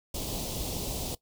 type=band-stop noise; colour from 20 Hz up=pink; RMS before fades=-34 dBFS; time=0.14-1.15 s; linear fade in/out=5 ms; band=820 to 3100 Hz; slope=24 dB/octave; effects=noise-tail reverb RT60 0.1 s tail -19 dB re dry